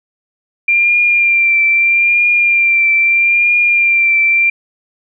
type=tone with vibrato; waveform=sine; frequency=2379 Hz; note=D7; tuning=22 cents sharp; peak=-8 dBFS; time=0.68-4.5 s; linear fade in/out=5 ms; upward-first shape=triangle; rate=0.78 Hz; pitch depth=33 cents each way; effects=none